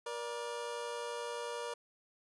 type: tone pair together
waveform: 25% pulse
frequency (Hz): 475.7 / 587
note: A#4 / D5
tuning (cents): +35 / -1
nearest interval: major third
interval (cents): 364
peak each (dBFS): -36 / -40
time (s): 0.06-1.74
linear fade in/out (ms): 5
effects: resampled to 24000 Hz